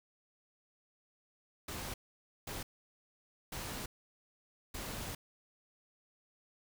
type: noise bursts at uneven times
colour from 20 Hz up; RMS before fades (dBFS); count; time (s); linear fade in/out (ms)
pink; -42; 4; 1.68-1.94 / 2.47-2.63 / 3.52-3.86 / 4.74-5.15; 5
effects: none